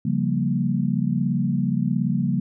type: chord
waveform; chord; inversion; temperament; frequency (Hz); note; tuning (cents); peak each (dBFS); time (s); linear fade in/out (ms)
sine; G half-diminished seventh; second; equal; 138.59 / 174.61 / 196 / 233.1; Db3 / F3 / G3 / Bb3; 0 / 0 / 0 / 0; -25; 0.05-2.4; 5
effects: none